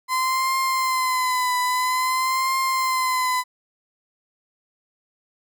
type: tone with vibrato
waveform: 35% pulse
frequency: 1026 Hz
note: C6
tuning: 34 cents flat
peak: -18 dBFS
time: 0.08-3.44 s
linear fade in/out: 50 ms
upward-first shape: triangle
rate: 0.5 Hz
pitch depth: 55 cents each way
effects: none